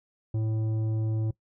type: tone with tanh clipping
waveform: sine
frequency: 110 Hz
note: A2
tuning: in tune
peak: -27 dBFS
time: 0.34-1.31 s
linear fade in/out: 5 ms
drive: 10 dB
effects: noise-tail reverb RT60 0.1 s tail -20 dB re dry